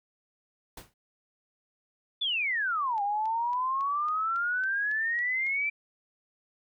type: noise with exponential decay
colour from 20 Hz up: pink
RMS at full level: -39 dBFS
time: 0.77-0.94 s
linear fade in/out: 5 ms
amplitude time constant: 36 ms
type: exponential two-way sweep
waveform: sine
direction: down then up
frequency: 3545 to 798 to 2352 Hz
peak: -26 dBFS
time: 2.21-5.7 s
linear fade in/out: 10 ms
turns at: 3.02 s
type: click train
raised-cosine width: 0.2 ms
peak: -33 dBFS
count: 10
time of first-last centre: 2.98-5.466 s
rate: 3.62 Hz
effects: none